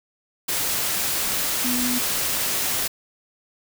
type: tone in noise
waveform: sine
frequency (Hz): 246.9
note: B3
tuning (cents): 0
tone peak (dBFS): -24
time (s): 1.64-1.99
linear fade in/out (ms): 10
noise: white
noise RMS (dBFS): -24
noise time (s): 0.48-2.88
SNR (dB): -3
effects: none